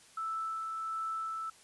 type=tone with tremolo; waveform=sine; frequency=1318.5 Hz; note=E6; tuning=in tune; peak=-33 dBFS; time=0.17-1.5 s; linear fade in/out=5 ms; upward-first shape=sine; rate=1.4 Hz; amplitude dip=25%; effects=white hiss -59 dBFS RMS until 1.63 s + resampled to 24000 Hz